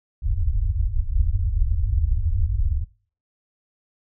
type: low-pass noise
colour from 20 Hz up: pink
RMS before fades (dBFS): -21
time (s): 0.22-2.85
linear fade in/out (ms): 5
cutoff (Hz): 100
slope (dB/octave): 96
effects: noise-tail reverb RT60 0.4 s tail -19 dB re dry